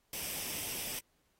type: noise with comb filter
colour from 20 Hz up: white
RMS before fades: -39 dBFS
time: 0.13-0.99 s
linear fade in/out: 2 ms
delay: 0.36 ms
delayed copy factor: +0.5
effects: pink hiss -75 dBFS RMS until 1.39 s + AAC 48 kbps